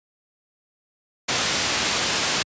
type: low-pass noise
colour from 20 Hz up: white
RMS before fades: -23 dBFS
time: 1.28-2.43 s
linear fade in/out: 10 ms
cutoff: 6200 Hz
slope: 12 dB/octave
effects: high-pass 80 Hz 12 dB/octave + resampled to 16000 Hz